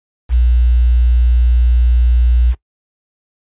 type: tone with quantisation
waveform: sine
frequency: 60 Hz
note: B1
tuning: 49 cents flat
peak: -8 dBFS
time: 0.29-2.55 s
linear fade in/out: 50 ms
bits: 6
effects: noise-tail reverb RT60 0.1 s tail -19 dB re dry + resampled to 8000 Hz